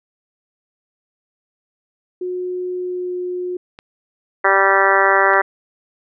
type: tone with pitch glide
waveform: sine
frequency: 362.8 to 360.1 Hz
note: F#4 to F#4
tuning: -34 to -47 cents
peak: -21 dBFS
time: 2.21-3.57 s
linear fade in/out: 5 ms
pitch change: -13 cents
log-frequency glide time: 2.72-3.17 s
type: clicks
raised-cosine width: 0.3 ms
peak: -21 dBFS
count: 2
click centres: 3.789 / 5.336 s
type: harmonic tone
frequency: 194.9 Hz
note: G3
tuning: 10 cents flat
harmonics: 2 / 3 / 4 / 5 / 6 / 7 / 8 / 9 / 10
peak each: -20 / -20 / -20 / -20 / -20 / -20 / -20 / -20 / -20 dBFS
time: 4.44-5.42 s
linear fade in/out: 10 ms
effects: none